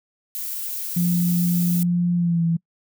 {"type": "noise", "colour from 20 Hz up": "violet", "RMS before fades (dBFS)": -29, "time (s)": [0.35, 1.83], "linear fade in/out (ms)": 0}
{"type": "tone with pitch glide", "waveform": "sine", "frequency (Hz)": [174.9, 166.71], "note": ["F3", "E3"], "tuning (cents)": [3, 20], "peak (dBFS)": -17, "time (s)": [0.96, 2.57], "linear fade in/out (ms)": 10, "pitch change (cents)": -83, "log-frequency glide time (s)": [2.15, 2.44]}
{"effects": ["noise-tail reverb RT60 0.1 s tail -26 dB re dry"]}